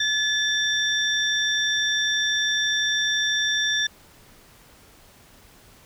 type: tone cluster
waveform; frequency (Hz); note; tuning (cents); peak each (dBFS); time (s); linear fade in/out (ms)
sine; 1722 / 3554 / 5630; A6 / A7 / F8; -38 / +17 / +13; -23 / -23 / -30; 0-3.87; 5
effects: tanh soft clip ceiling -11 dBFS + pink hiss -52 dBFS RMS until 5.85 s